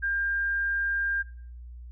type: tone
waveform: sine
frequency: 1600 Hz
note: G6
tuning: 35 cents sharp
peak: -25 dBFS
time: 0.02-1.23 s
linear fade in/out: 20 ms
effects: noise-tail reverb RT60 0.5 s tail -17 dB re dry + added 60 Hz sine -40 dBFS peak until 1.91 s